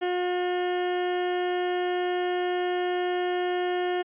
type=tone; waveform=30% pulse; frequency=358.9 Hz; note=F4; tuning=47 cents sharp; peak=-22 dBFS; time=0.01-4.03 s; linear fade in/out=20 ms; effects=resampled to 8000 Hz